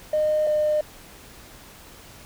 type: tone pair in turn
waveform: triangle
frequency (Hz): 612 / 606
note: D#5 / D#5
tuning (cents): -29 / -46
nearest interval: unison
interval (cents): 17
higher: first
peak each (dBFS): -15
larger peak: neither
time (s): 0.13-0.47 / 0.47-0.81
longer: neither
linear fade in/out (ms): 5
effects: tanh soft clip ceiling -16 dBFS + pink hiss -46 dBFS RMS until 2.25 s